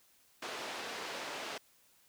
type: band-pass noise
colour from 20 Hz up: pink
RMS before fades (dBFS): -42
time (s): 0.42-1.58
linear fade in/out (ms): 5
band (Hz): 440 to 5000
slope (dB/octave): 12
effects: white hiss -67 dBFS RMS until 2.08 s